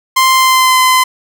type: tone with pitch glide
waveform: sawtooth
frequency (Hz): 1046 to 1026.3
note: C6 to C6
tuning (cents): -1 to -34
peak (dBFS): -3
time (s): 0.16-1.04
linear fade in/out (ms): 10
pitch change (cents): -33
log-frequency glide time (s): 0.33-0.79
effects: none